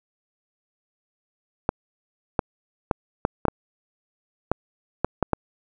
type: clicks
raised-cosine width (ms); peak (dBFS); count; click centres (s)
1; -5; 10; 1.691 / 2.392 / 2.912 / 3.251 / 3.453 / 3.483 / 4.516 / 5.046 / 5.227 / 5.333
effects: none